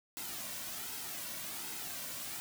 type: noise with flanger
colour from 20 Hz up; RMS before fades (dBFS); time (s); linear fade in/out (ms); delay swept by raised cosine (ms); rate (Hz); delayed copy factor
white; -42; 0.17-2.4; 0; 1.7 to 2.43; 1.3; -0.55
effects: none